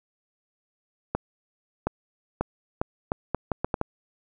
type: accelerating click train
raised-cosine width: 1 ms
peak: -10 dBFS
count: 10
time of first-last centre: 1.15-3.814 s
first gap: 720 ms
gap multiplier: 0.75
effects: none